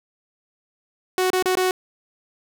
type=tone with dropouts; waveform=sawtooth; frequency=370 Hz; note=F#4; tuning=in tune; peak=-14 dBFS; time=1.18-1.71 s; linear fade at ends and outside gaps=1 ms; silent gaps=1.303-1.332 / 1.425-1.457 / 1.553-1.571 s; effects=none